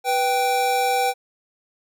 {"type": "tone pair together", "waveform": "square", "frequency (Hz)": [493.9, 780.9], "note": ["B4", "G5"], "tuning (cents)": [0, -7], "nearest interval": "minor sixth", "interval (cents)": 793, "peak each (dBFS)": [-25, -20], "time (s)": [0.04, 1.14], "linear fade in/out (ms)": 50, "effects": []}